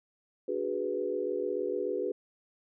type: chord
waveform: sine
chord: G# half-diminished seventh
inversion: second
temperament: equal with one note detuned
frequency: 293.7 / 370 / 416.7 / 493.9 Hz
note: D4 / F#4 / G#4 / B4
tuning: 0 / 0 / +6 / 0 cents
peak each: -40 / -34 / -34 / -34 dBFS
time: 0.48-2.12 s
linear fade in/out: 5 ms
effects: none